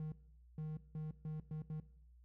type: tone bursts at uneven times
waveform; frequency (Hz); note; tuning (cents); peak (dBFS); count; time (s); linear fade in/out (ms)
triangle; 154.9; D#3; -7; -38; 6; 0-0.12 / 0.58-0.77 / 0.95-1.11 / 1.25-1.4 / 1.51-1.62 / 1.7-1.8; 2
effects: noise-tail reverb RT60 0.7 s tail -17 dB re dry + added 60 Hz sine -60 dBFS peak until 2.24 s